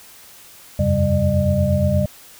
sine tone cluster, 85.3 / 93.8 / 135.3 / 195 / 603 Hz, F2 / F#2 / C#3 / G3 / D5, -40 / +24 / -42 / -9 / +46 cents, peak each -21 dBFS, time 0.79-2.06 s, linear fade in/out 5 ms, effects white hiss -44 dBFS RMS until 2.39 s

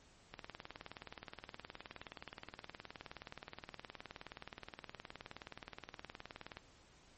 click train, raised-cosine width 0.3 ms, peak -30 dBFS, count 120, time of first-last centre 0.34-6.57 s, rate 19.1 Hz, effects pink hiss -65 dBFS RMS until 7.17 s + MP3 32 kbps

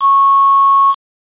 sine tone with quantisation, 1100 Hz, C#6, 14 cents flat, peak -6 dBFS, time 0-0.95 s, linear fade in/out 50 ms, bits 4, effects resampled to 8000 Hz

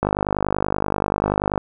click train, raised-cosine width 1 ms, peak -5 dBFS, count 79, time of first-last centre 0.03-1.578 s, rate 50.4 Hz, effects none

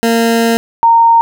20% pulse / sine tone pair in turn, 230 / 922.6 Hz, A#3 / A#5, -23 / -18 cents, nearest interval 2 octaves, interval 2405 cents, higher second, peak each -4 dBFS, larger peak neither, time 0.03-0.57 / 0.83-1.21 s, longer first, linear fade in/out 0 ms, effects none

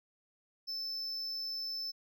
triangle tone, 5274 Hz, E8, in tune, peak -35 dBFS, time 0.67-1.92 s, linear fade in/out 20 ms, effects none

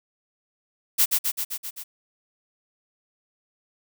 blue noise with echo, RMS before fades -18 dBFS, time 0.98-1.06 s, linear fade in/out 20 ms, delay 130 ms, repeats 6, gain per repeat -3 dB, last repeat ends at 1.84 s, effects none

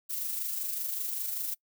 violet noise with amplitude modulation, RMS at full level -32 dBFS, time 0.09-1.55 s, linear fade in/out 20 ms, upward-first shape sine, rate 25.2 Hz, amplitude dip 40%, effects noise-tail reverb RT60 0.1 s tail -25 dB re dry

